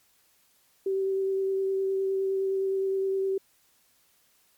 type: tone with vibrato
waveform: sine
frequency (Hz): 385.9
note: G4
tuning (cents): -27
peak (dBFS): -24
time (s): 0.86-3.38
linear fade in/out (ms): 5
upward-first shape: sine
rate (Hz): 9.7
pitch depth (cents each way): 11
effects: white hiss -65 dBFS RMS until 4.57 s + MP3 96 kbps